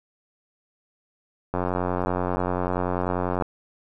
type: click train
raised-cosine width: 1 ms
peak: -11 dBFS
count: 171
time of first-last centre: 1.54-3.423 s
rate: 90.3 Hz
effects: none